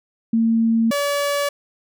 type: tone pair in turn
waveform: sine / sawtooth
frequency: 227.1 / 572.3 Hz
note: A#3 / D5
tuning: -45 / -45 cents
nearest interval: octave + major third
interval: 1600 cents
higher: second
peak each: -14 / -15 dBFS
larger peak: first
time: 0.33-0.91 / 0.91-1.49 s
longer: neither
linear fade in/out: 5 ms
effects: none